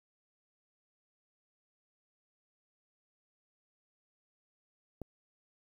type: click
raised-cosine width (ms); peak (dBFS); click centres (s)
2; -27; 5.017
effects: 10-bit